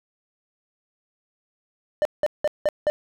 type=tone bursts; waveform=triangle; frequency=600 Hz; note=D5; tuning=37 cents sharp; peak=-15 dBFS; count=5; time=2.02-2.9 s; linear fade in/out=0 ms; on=32 ms; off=180 ms; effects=none